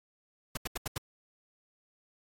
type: noise bursts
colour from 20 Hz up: pink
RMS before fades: -34 dBFS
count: 5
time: 0.55-0.98 s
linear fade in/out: 5 ms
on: 22 ms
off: 80 ms
effects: AAC 64 kbps